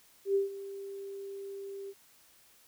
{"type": "tone with ADSR envelope", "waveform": "sine", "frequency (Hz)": 394.4, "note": "G4", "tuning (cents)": 11, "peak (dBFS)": -23, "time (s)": [0.25, 1.94], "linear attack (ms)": 100, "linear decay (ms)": 140, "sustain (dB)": -16, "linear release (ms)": 47, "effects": ["white hiss -62 dBFS RMS until 2.67 s"]}